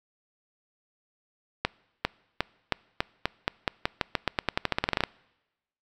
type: accelerating click train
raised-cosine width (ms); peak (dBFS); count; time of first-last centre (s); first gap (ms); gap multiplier
0.3; -7; 24; 1.65-5.037; 400; 0.89
effects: noise-tail reverb RT60 1.0 s tail -25 dB re dry